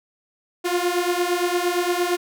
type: beating tone pair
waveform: sawtooth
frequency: 349.2 / 357.9 Hz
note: F4 / F4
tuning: 0 / +42 cents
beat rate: 8.7 Hz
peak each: -19 dBFS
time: 0.64-2.17 s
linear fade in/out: 20 ms
effects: none